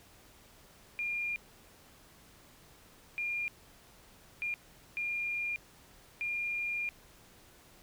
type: tone bursts at uneven times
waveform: sine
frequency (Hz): 2409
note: D7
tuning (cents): +43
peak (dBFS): -32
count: 5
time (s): 0.99-1.36 / 3.18-3.48 / 4.42-4.54 / 4.97-5.56 / 6.21-6.89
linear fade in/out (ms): 0
effects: pink hiss -59 dBFS RMS until 7.82 s